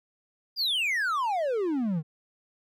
triangle exponential sweep, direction down, 4978 to 146.83 Hz, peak -23 dBFS, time 0.56-2.03 s, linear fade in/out 50 ms, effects none

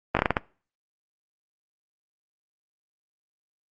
slowing click train, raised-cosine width 0.5 ms, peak -5 dBFS, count 7, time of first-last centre 0.15-0.368 s, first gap 18 ms, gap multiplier 1.28, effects noise-tail reverb RT60 0.4 s tail -22 dB re dry + Opus 24 kbps

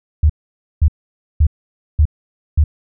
sine tone bursts, 75.8 Hz, D#2, 45 cents flat, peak -7 dBFS, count 5, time 0.23-2.64 s, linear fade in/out 5 ms, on 66 ms, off 520 ms, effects none

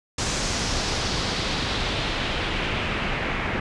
pink noise with low-pass filter sweep, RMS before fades -26 dBFS, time 0.18-3.6 s, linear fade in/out 5 ms, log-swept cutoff 6800 to 2100 Hz, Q 1.9, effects resampled to 24000 Hz

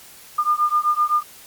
sine beating tone pair, 1205 / 1212.8 Hz, D6 / D#6, +44 / -45 cents, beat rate 7.8 Hz, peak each -19 dBFS, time 0.38-1.23 s, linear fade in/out 10 ms, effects white hiss -44 dBFS RMS until 1.46 s + MP3 96 kbps

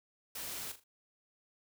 white noise with echo, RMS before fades -42 dBFS, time 0.35-0.72 s, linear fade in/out 5 ms, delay 40 ms, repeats 3, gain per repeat -10 dB, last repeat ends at 0.84 s, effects none

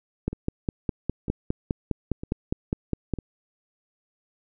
two click trains, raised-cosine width 3 ms, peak -20 / -11 dBFS, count 4 / 15, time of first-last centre 0.33-3.187 / 0.28-3.137 s, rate 1.05 / 4.9 Hz, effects none

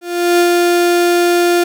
35% pulse tone with ADSR envelope, 349.2 Hz, F4, in tune, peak -6 dBFS, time 0.01-1.64 s, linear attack 380 ms, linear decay 80 ms, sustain -2 dB, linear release 8 ms, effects none

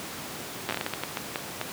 slowing click train, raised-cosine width 0.3 ms, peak -12 dBFS, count 13, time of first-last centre 0.69-1.614 s, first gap 8 ms, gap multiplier 1.37, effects pink hiss -37 dBFS RMS until 1.72 s + high-pass 150 Hz 12 dB/octave

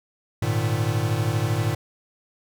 square chord, Ab suspended second, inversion none, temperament equal with one note detuned, 103.83 / 116.54 / 152.45 Hz, Ab2 / Bb2 / Eb3, 0 / 0 / -35 cents, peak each -26 / -25 / -29 dBFS, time 0.42-1.75 s, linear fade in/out 5 ms, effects none

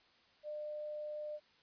sine tone, 601 Hz, D5, 40 cents sharp, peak -40 dBFS, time 0.43-1.4 s, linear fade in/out 50 ms, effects white hiss -68 dBFS RMS until 1.62 s + resampled to 11025 Hz

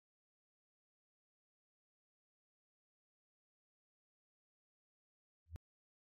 sine tone with exponential growth, 81.5 Hz, E2, 19 cents flat, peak -40 dBFS, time 5.46-5.56 s, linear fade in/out 0 ms, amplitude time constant 21 ms, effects AAC 64 kbps

